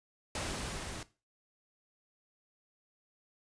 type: noise with level ramp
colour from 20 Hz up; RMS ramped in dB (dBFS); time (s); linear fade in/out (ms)
pink; -36 to -43; 0.35-1.03; 2
effects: noise-tail reverb RT60 0.3 s tail -17 dB re dry + resampled to 22050 Hz